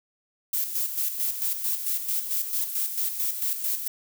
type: noise with tremolo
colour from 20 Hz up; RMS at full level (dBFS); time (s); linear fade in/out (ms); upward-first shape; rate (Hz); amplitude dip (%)
violet; -26; 0.53-3.88; 5; square; 4.5; 55
effects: none